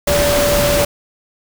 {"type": "tone in noise", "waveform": "sine", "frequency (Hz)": 579, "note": "D5", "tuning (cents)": -25, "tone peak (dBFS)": -14, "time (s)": [0.07, 0.85], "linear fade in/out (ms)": 5, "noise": "pink", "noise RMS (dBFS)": -17, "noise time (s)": [0.07, 0.85], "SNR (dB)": 0, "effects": []}